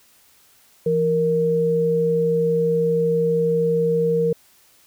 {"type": "tone pair together", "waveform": "sine", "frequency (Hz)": [167.66, 466.2], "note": ["E3", "A#4"], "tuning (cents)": [30, 0], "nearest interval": "octave + tritone", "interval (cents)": 1770, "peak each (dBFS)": [-23, -17], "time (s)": [0.86, 4.33], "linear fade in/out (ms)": 5, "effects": ["white hiss -55 dBFS RMS until 4.86 s"]}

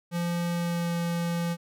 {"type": "tone with pitch glide", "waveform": "square", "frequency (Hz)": [172.3, 170.71], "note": ["F3", "F3"], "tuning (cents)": [-23, -39], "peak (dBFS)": -27, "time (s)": [0.11, 1.57], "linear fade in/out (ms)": 50, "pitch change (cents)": -16, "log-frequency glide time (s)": [0.52, 0.95], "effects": []}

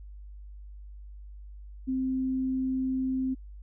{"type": "tone", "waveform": "sine", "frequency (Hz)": 260.8, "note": "C4", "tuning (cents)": -5, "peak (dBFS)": -26, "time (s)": [1.87, 3.35], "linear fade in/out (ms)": 20, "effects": ["added 50 Hz sine -42 dBFS peak until 3.62 s"]}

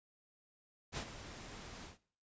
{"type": "noise with ADSR envelope", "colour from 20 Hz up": "pink", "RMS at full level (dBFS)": -39, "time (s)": [0.92, 1.98], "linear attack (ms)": 49, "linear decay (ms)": 80, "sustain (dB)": -11, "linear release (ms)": 140, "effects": ["noise-tail reverb RT60 0.5 s tail -19 dB re dry", "resampled to 16000 Hz"]}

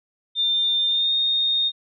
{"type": "tone with pitch glide", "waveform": "sine", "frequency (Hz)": [3602, 3686], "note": ["A7", "A#7"], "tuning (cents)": [40, -20], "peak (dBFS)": -18, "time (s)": [0.35, 1.72], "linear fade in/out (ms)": 50, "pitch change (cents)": 40, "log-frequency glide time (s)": [0.86, 1.13], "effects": []}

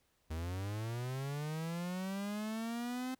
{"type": "linear sweep", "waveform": "45% pulse", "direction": "up", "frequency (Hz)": [76.9, 260], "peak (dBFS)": -37, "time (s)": [0.3, 3.15], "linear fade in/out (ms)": 10, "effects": ["pink hiss -75 dBFS RMS until 3.19 s"]}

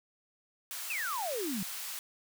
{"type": "high-pass noise", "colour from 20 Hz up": "white", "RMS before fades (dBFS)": -40, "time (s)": [0.71, 1.99], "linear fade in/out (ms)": 0, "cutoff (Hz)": 940, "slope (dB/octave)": 12}
{"type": "exponential sweep", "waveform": "sine", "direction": "down", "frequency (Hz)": [2736, 176.1], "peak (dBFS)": -33, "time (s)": [0.9, 1.63], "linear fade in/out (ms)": 2}
{"effects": []}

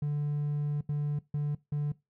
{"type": "tone bursts at uneven times", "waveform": "triangle", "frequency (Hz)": 146.83, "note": "D3", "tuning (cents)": 0, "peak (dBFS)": -25, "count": 4, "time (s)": [[0.02, 0.81], [0.89, 1.19], [1.34, 1.55], [1.72, 1.92]], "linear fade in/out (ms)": 5, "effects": ["noise-tail reverb RT60 0.2 s tail -21 dB re dry", "tanh soft clip ceiling -22 dBFS"]}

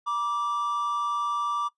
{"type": "tone pair together", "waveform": "triangle", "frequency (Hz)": [959.8, 1171], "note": ["B5", "D6"], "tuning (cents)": [-50, -5], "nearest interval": "minor third", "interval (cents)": 345, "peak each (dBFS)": [-31, -24], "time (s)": [0.06, 1.69], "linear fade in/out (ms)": 20, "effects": ["noise-tail reverb RT60 0.1 s tail -19 dB re dry", "resampled to 24000 Hz"]}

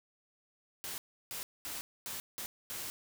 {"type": "noise bursts at uneven times", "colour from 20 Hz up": "white", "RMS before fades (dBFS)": -41, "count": 6, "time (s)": [[0.84, 0.98], [1.31, 1.43], [1.65, 1.81], [2.06, 2.2], [2.38, 2.46], [2.7, 2.9]], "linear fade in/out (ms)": 0, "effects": []}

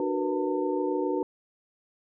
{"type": "tone cluster", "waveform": "sine", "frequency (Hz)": [299.5, 371.8, 463.3, 490.5, 901], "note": ["D4", "F#4", "A#4", "B4", "A5"], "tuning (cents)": [34, 8, -11, -12, 41], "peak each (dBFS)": [-30, -29, -37, -31, -35], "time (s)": [0, 1.23], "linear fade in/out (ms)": 2, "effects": []}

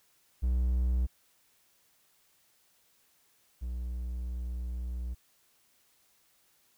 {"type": "tone pair in turn", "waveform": "triangle", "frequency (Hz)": [61.9, 60.8], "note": ["B1", "B1"], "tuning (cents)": [5, -26], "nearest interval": "unison", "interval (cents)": 31, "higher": "first", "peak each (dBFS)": [-23, -31], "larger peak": "first", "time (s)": [[0.42, 1.07], [3.61, 5.15]], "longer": "second", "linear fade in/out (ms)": 20, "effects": ["white hiss -68 dBFS RMS until 6.77 s"]}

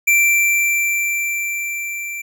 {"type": "tone with level ramp", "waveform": "square", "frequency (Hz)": 2349, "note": "D7", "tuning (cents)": 0, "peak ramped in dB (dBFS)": [-11, -26], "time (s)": [0.07, 2.22], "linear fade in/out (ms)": 10, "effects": []}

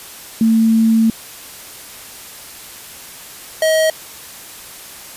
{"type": "tone pair in turn", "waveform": ["sine", "square"], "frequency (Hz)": [224.4, 634.7], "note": ["A3", "D#5"], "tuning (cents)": [34, 34], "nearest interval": "octave + tritone", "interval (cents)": 1800, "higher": "second", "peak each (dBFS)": [-9, -12], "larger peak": "first", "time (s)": [[0.41, 1.1], [3.62, 3.9]], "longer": "first", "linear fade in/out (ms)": 2, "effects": ["white hiss -35 dBFS RMS until 5.16 s", "resampled to 32000 Hz"]}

